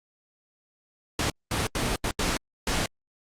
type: noise bursts at uneven times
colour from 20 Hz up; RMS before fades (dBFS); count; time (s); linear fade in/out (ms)
pink; -26; 6; 1.19-1.3 / 1.51-1.67 / 1.75-1.96 / 2.04-2.11 / 2.19-2.37 / 2.67-2.86; 2
effects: low-pass 9000 Hz 12 dB/octave + Opus 48 kbps